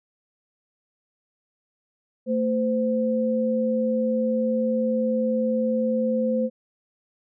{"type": "tone pair together", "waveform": "sine", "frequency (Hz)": [225.1, 515], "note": ["A3", "C5"], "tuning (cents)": [40, -28], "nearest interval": "octave + major second", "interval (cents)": 1432, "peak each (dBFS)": -23, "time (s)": [2.26, 6.5], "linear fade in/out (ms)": 50, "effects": []}